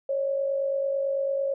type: tone pair together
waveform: sine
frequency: 549 / 598 Hz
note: C#5 / D5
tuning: -17 / +31 cents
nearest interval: minor second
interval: 148 cents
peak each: -24 / -34 dBFS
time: 0.09-1.54 s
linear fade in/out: 5 ms
effects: none